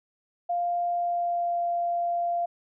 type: tone with pitch glide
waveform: sine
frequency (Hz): 698.5 to 692.5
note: F5 to F5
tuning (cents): 0 to -15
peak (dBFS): -24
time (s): 0.49-2.46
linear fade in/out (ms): 10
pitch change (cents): -15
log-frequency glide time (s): 0.9-1.62
effects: none